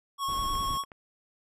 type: tone with vibrato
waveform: square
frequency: 1100 Hz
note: C#6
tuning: 14 cents flat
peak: -29 dBFS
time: 0.18-0.85 s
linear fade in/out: 50 ms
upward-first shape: square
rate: 9.9 Hz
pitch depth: 17 cents each way
type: noise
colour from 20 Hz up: brown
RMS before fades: -37 dBFS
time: 0.28-0.78 s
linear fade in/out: 10 ms
type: clicks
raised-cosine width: 0.5 ms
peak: -31 dBFS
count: 3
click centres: 0.553 / 0.837 / 0.918 s
effects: resampled to 32000 Hz